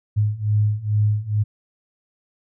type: beating tone pair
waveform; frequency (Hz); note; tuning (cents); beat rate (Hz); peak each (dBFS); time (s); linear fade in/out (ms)
sine; 104.2 / 106.5; G#2 / G#2; +6 / +44; 2.3; -21 / -19; 0.16-1.44; 20
effects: none